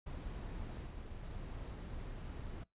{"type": "noise with level steps", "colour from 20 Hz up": "brown", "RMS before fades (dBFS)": [-44, -47, -45], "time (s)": [0.06, 2.64], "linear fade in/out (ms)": 10, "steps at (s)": [0.86, 1.22], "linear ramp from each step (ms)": 10, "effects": ["noise-tail reverb RT60 0.2 s tail -24 dB re dry", "resampled to 8000 Hz"]}